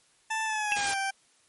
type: tone with pitch glide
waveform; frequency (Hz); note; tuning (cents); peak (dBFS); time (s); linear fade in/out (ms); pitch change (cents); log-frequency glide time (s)
20% pulse; 882 to 781.2; A5 to G5; +4 to -6; -23; 0.3-1.11; 10; -210; 0.45-0.98
type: tone with exponential decay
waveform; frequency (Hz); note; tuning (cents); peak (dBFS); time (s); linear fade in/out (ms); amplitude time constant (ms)
sine; 2645; E7; +5; -19; 0.72-0.81; 0; 18
type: noise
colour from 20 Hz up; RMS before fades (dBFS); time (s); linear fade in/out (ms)
white; -31; 0.76-0.94; 5
effects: white hiss -64 dBFS RMS until 1.48 s + MP3 48 kbps